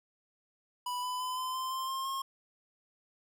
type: tone with pitch steps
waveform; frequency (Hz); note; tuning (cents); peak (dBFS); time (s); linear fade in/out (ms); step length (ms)
square; 987.8 / 999.9 / 1012.1 / 1024.4 / 1036.9 / 1049.6 / 1062.4 / 1075.3; B5 / B5 / B5 / C6 / C6 / C6 / C6 / C6; 0 / +21 / +42 / -37 / -16 / +5 / +26 / +47; -34; 0.86-2.22; 5; 170
effects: none